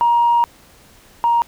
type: tone pair in turn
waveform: sine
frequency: 945 / 939.6 Hz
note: A#5 / A#5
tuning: +23 / +13 cents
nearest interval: unison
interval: 10 cents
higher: first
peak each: -10 / -11 dBFS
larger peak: first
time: 0.01-0.44 / 1.24-1.42 s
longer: first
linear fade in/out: 0 ms
effects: tanh soft clip ceiling -7 dBFS + pink hiss -48 dBFS RMS until 1.47 s